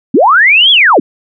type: linear two-way sweep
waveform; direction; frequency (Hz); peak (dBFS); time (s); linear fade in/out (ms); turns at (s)
sine; up then down; 196 to 3431 to 196; -3; 0.14-1; 5; 0.71
effects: none